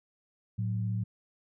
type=tone pair together; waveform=sine; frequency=110.47 / 183.7 Hz; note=A2 / F#3; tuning=+7 / -12 cents; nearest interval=major sixth; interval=881 cents; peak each=-29 / -36 dBFS; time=0.58-1.04 s; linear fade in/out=10 ms; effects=none